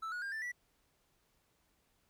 triangle tone with pitch steps, 1318.5 / 1454.5 / 1604.6 / 1770.2 / 1952.8 Hz, E6 / F#6 / G6 / A6 / B6, 0 / -30 / +40 / +10 / -20 cents, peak -36 dBFS, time 0.02-0.52 s, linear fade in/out 10 ms, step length 100 ms, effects pink hiss -75 dBFS RMS until 2.09 s

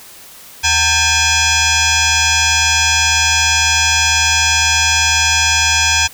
sine tone with frequency modulation, 1743 Hz, A6, 17 cents flat, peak -10 dBFS, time 0.63-6.08 s, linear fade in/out 20 ms, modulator 832 Hz, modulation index 6, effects white hiss -38 dBFS RMS until 6.13 s

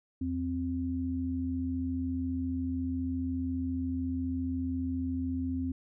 sine tone pair together, 82.41 / 261.6 Hz, E2 / C4, 0 / 0 cents, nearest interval octave + minor sixth, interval 2000 cents, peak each -35 / -31 dBFS, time 0.21-5.72 s, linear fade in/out 5 ms, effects none

